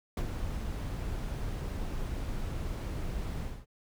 brown noise with ADSR envelope, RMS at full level -28 dBFS, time 0.17-3.66 s, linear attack 4 ms, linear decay 57 ms, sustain -7 dB, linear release 240 ms, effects none

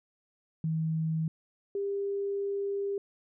sine tone pair in turn, 160 / 399.2 Hz, D#3 / G4, +49 / +32 cents, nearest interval octave + major third, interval 1583 cents, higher second, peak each -27 / -29 dBFS, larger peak first, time 0.64-1.28 / 1.75-2.98 s, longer second, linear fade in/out 2 ms, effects none

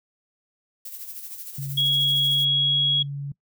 violet noise with tremolo, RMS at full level -35 dBFS, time 0.85-2.45 s, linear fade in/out 5 ms, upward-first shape sine, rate 13 Hz, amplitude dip 55%
sine tone with pitch glide, 138.8 to 141.23 Hz, C#3 to C#3, +3 to +33 cents, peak -28 dBFS, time 1.58-3.32 s, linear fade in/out 5 ms, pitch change +30 cents, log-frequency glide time 2.27-2.86 s
sine tone, 3320 Hz, G#7, 1 cent flat, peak -18 dBFS, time 1.77-3.03 s, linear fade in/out 10 ms
effects noise-tail reverb RT60 0.1 s tail -22 dB re dry

